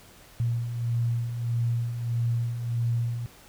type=beating tone pair; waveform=sine; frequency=116.54 / 118.14 Hz; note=A#2 / A#2; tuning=0 / +24 cents; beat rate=1.6 Hz; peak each=-33 / -25 dBFS; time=0.4-3.26 s; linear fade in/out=0 ms; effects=pink hiss -52 dBFS RMS until 3.48 s